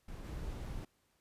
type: noise with level steps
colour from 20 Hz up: brown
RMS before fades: -45 / -42 dBFS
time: 0.08-0.85 s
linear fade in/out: 5 ms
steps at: 0.24 s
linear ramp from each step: 10 ms
effects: pink hiss -75 dBFS RMS until 1.2 s + resampled to 32000 Hz